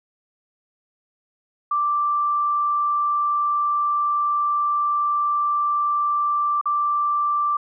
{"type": "tone with dropouts", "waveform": "sine", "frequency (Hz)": 1174.7, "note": "D6", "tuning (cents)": 0, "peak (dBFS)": -18, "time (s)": [1.71, 7.57], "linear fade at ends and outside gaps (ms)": 5, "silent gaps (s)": [6.613, 6.656], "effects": []}